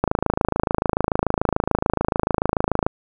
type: click train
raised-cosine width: 1 ms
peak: -3 dBFS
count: 77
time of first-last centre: 0.04-2.865 s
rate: 26.9 Hz
effects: none